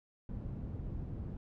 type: low-pass noise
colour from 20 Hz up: white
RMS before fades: -41 dBFS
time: 0.29-1.37 s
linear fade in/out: 2 ms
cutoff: 140 Hz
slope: 12 dB/octave
effects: none